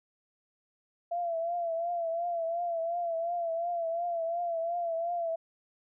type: tone with vibrato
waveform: sine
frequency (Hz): 678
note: E5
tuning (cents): +49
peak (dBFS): -29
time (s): 1.11-5.36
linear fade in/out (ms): 10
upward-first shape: triangle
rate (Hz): 2.8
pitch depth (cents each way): 69
effects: none